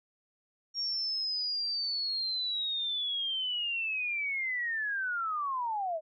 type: linear sweep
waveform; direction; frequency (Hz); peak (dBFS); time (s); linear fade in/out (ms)
sine; down; 5588 to 609; -30; 0.74-6.01; 50
effects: none